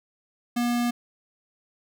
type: tone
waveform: square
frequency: 240.2 Hz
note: B3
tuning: 48 cents flat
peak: -23 dBFS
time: 0.56-0.91 s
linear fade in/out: 10 ms
effects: none